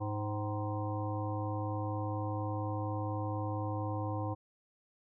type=harmonic tone with a mistuned harmonic; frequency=104.2 Hz; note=G#2; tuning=6 cents sharp; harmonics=1 / 3 / 5 / 7 / 9 / 10; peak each=-35 / -40 / -42 / -43 / -45 / -45 dBFS; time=0-4.35 s; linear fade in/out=20 ms; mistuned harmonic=7; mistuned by=+83 cents; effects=none